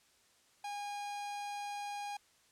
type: tone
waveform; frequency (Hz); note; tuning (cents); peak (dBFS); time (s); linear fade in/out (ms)
45% pulse; 817; G#5; -29; -39; 0.64-2.17; 5
effects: white hiss -68 dBFS RMS until 2.51 s + low-pass 9000 Hz 12 dB/octave